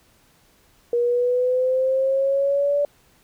sine exponential sweep, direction up, 475.1 to 580 Hz, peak -17 dBFS, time 0.93-2.85 s, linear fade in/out 2 ms, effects pink hiss -58 dBFS RMS until 3.23 s

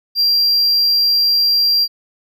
triangle tone, 4746 Hz, D8, 17 cents sharp, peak -10 dBFS, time 0.15-1.88 s, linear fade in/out 50 ms, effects none

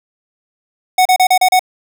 square tone bursts, 740 Hz, F#5, in tune, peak -8 dBFS, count 6, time 0.98-1.594 s, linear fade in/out 5 ms, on 74 ms, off 34 ms, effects none

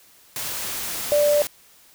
sine tone in noise, 587.3 Hz, D5, in tune, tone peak -15 dBFS, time 1.12-1.42 s, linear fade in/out 0 ms, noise white, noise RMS -29 dBFS, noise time 0.36-1.47 s, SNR +11 dB, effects white hiss -53 dBFS RMS until 1.94 s

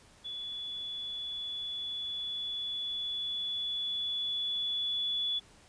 sine tone with level ramp, 3427 Hz, A7, 46 cents flat, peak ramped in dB -37 to -29 dBFS, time 0.24-5.4 s, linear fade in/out 20 ms, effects pink hiss -59 dBFS RMS until 5.68 s + resampled to 22050 Hz

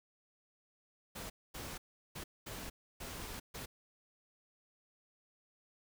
pink noise bursts at uneven times, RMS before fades -45 dBFS, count 6, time 1.15-1.3 / 1.54-1.78 / 2.15-2.24 / 2.46-2.7 / 3-3.4 / 3.54-3.66 s, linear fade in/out 10 ms, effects none

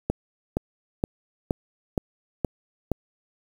click train, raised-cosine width 2 ms, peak -9 dBFS, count 7, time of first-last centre 0.1-2.917 s, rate 2.13 Hz, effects 7-bit

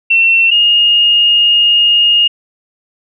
sine tone pair in turn, 2704 / 2848 Hz, E7 / F7, +43 / +33 cents, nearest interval minor second, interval 90 cents, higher second, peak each -6 dBFS, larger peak neither, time 0.1-0.51 / 0.51-2.28 s, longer second, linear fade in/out 10 ms, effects none

